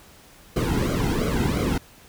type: noise with flanger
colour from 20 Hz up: brown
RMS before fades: -23 dBFS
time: 0.56-1.78 s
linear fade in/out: 5 ms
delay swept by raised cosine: 1.1 to 1.76 ms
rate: 2.9 Hz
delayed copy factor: -0.9
effects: pink hiss -50 dBFS RMS until 2.08 s